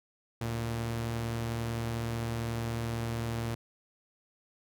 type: tone pair together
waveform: sawtooth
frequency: 73.42 / 115.76 Hz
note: D2 / A#2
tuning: 0 / -12 cents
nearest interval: minor sixth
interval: 788 cents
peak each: -38 / -28 dBFS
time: 0.41-3.55 s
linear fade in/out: 5 ms
effects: none